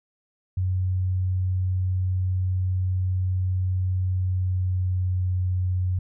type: tone with pitch glide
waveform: sine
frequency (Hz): 92.5 to 91.54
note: F#2 to F#2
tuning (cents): 0 to -18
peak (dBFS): -21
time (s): 0.57-5.99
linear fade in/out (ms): 5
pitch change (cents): -18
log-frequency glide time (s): 4.06-5.32
effects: none